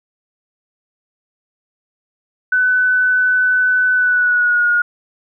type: tone with pitch glide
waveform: sine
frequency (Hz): 1502 to 1435.8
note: F#6 to F6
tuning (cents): +26 to +48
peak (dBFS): -11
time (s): 2.52-4.82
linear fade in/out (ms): 5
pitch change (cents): -78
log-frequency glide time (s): 3.92-4.7
effects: none